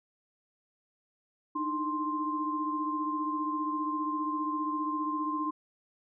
sine tone cluster, 302.5 / 317.5 / 1049 Hz, D#4 / D#4 / C6, -49 / +35 / +4 cents, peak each -34 / -40 / -31 dBFS, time 1.55-5.51 s, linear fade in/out 10 ms, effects none

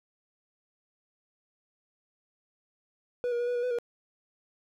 triangle tone with pitch steps, 489.8 / 476.3 / 482.6 / 489.7 / 482 / 498.6 / 476.2 Hz, B4 / A#4 / B4 / B4 / B4 / B4 / A#4, -14 / +37 / -40 / -15 / -42 / +16 / +37 cents, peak -25 dBFS, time 3.24-3.786 s, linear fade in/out 0 ms, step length 78 ms, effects none

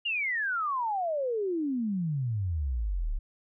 sine exponential sweep, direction down, 2889 to 32.7 Hz, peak -27 dBFS, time 0.05-3.19 s, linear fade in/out 10 ms, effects none

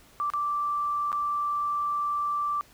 sine tone with dropouts, 1171 Hz, D6, 5 cents flat, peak -25 dBFS, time 0.2-2.61 s, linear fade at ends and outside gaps 0 ms, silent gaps 0.301-0.336 / 1.118-1.128 s, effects pink hiss -56 dBFS RMS until 2.73 s

